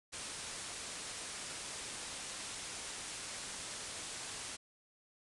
white low-pass noise, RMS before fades -45 dBFS, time 0.12-4.57 s, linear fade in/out 20 ms, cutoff 10000 Hz, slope 96 dB/octave, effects none

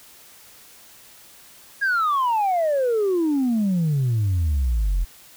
sine exponential sweep, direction down, 1660 to 40.67 Hz, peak -16 dBFS, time 1.81-5.05 s, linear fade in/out 20 ms, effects tanh soft clip ceiling -16 dBFS + white hiss -48 dBFS RMS until 5.36 s

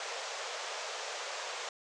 pink band-pass noise, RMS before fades -40 dBFS, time 0-1.69 s, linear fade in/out 2 ms, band 460 to 7400 Hz, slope 48 dB/octave, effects none

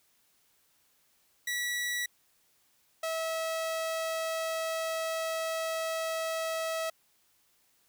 sawtooth tone pair in turn, 1942 / 648.1 Hz, B6 / E5, -30 / -30 cents, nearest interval octave + perfect fifth, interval 1900 cents, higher first, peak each -27 dBFS, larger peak neither, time 1.47-2.06 / 3.03-6.9 s, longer second, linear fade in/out 5 ms, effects white hiss -69 dBFS RMS until 7.88 s

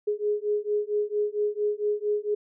sine beating tone pair, 415.3 / 419.7 Hz, G#4 / G#4, 0 / +18 cents, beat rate 4.4 Hz, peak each -27 / -27 dBFS, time 0.07-2.35 s, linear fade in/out 10 ms, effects none

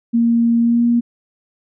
sine tone with pitch glide, 233.1 to 236.9 Hz, A#3 to A#3, 0 to +28 cents, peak -11 dBFS, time 0.13-1.01 s, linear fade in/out 20 ms, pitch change +28 cents, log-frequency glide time 0.6-0.83 s, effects none

